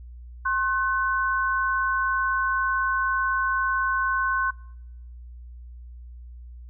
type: tone pair together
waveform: sine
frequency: 1067 / 1509 Hz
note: C6 / F#6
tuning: +34 / +34 cents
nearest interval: tritone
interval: 600 cents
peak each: -24 dBFS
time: 0.45-4.51 s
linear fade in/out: 10 ms
effects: noise-tail reverb RT60 0.8 s tail -25 dB re dry + added 60 Hz sine -39 dBFS peak until 6.69 s